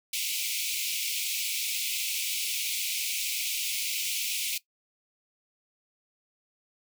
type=high-pass noise; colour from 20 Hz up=pink; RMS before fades=-31 dBFS; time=0.13-4.58 s; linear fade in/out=5 ms; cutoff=2200 Hz; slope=96 dB/octave; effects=noise-tail reverb RT60 0.1 s tail -18 dB re dry